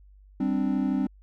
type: chord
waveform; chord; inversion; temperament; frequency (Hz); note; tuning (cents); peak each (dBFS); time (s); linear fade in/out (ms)
triangle; G suspended fourth; none; just; 196 / 261.3 / 294; G3 / C4 / D4; 0 / -2 / +2; -26 / -24 / -27; 0.4-1.07; 5
effects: added 49 Hz sine -50 dBFS peak until 1.22 s